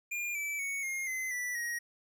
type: tone with pitch steps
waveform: square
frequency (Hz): 2410 / 2314 / 2223 / 2135 / 2050 / 1968.9 / 1890.8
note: D7 / D7 / C#7 / C7 / C7 / B6 / A#6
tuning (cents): +44 / -26 / +4 / +34 / -36 / -6 / +24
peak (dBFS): -34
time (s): 0.11-1.79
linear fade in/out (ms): 10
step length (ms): 240
effects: none